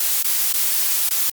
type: noise with dropouts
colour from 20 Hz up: blue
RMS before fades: -19 dBFS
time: 0-1.3 s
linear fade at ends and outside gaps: 5 ms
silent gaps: 0.229-0.243 / 0.529-0.537 / 1.092-1.107 s
effects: Opus 48 kbps